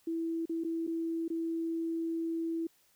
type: tone with dropouts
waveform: sine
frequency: 329.6 Hz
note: E4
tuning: in tune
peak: -31 dBFS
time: 0.07-2.67 s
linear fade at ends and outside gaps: 5 ms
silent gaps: 0.456-0.494 / 0.638-0.646 / 0.868-0.875 / 1.281-1.301 s
effects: white hiss -68 dBFS RMS until 2.95 s